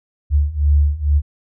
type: beating tone pair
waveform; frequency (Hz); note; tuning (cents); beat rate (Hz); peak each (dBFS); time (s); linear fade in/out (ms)
sine; 71.8 / 74; D2 / D2; -39 / +14; 2.2; -16 / -14; 0.3-1.22; 50
effects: none